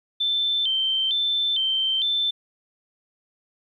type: tone with vibrato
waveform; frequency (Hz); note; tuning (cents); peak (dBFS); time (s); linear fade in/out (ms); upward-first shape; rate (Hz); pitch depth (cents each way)
sine; 3322; G#7; 0; -20; 0.2-2.31; 10; square; 1.1; 110
effects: 10-bit